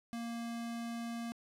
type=tone; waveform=square; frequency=233.1 Hz; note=A#3; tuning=in tune; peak=-39 dBFS; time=0.13-1.32 s; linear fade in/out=0 ms; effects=low-pass 12000 Hz 12 dB/octave